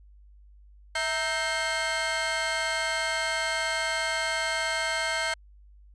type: tone cluster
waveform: 30% pulse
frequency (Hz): 653 / 928 / 1563 / 2137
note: E5 / A#5 / G6 / C7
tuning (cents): -17 / -8 / -6 / +36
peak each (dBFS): -30 / -32 / -28 / -28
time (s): 0.95-5.34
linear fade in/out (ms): 5
effects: added 50 Hz sine -50 dBFS peak until 5.94 s + resampled to 22050 Hz